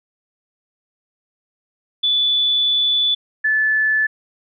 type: tone pair in turn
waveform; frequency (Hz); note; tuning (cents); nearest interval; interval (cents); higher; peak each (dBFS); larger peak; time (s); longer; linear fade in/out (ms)
sine; 3469 / 1738.6; A7 / A6; -25 / -21; octave; 1196; first; -14; neither; 2.03-3.15 / 3.44-4.07; first; 10
effects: none